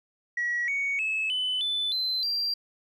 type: tone with pitch steps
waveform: sine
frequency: 1921 / 2232 / 2594 / 3014 / 3503 / 4070 / 4730 Hz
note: B6 / C#7 / E7 / F#7 / A7 / C8 / D8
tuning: -48 / +11 / -28 / +31 / -8 / -49 / +12 cents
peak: -24 dBFS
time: 0.37-2.54 s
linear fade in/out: 5 ms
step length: 310 ms
effects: tanh soft clip ceiling -22 dBFS + 11-bit